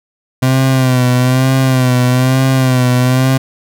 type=tone with vibrato; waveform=30% pulse; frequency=128.6 Hz; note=C3; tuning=30 cents flat; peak=-6 dBFS; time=0.42-3.38 s; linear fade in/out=10 ms; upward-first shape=sine; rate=1.1 Hz; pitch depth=53 cents each way; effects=none